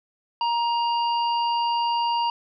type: harmonic tone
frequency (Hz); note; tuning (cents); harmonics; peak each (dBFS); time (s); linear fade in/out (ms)
940; A#5; +14; 1 / 3 / 5; -21 / -31 / -35; 0.41-2.3; 2
effects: none